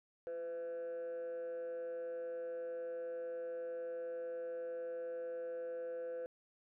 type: tone with frequency modulation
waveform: sine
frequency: 505 Hz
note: B4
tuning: 39 cents sharp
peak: -37 dBFS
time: 0.27-6.26 s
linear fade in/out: 0 ms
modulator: 161 Hz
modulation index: 0.32
effects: tanh soft clip ceiling -39 dBFS